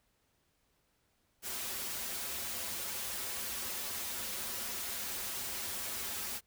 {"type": "noise with comb filter", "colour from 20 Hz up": "white", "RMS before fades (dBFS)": -39, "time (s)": [1.42, 6.41], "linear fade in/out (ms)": 50, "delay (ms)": 6.6, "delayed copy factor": -0.9, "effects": ["pink hiss -75 dBFS RMS until 6.46 s"]}